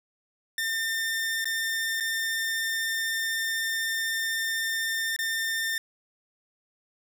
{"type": "tone with dropouts", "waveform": "sawtooth", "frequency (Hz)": 1804, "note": "A6", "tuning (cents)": 43, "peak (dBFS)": -23, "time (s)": [0.58, 5.78], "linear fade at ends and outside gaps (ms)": 2, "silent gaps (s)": [[1.444, 1.455], [2.001, 2.006], [5.164, 5.189]], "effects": []}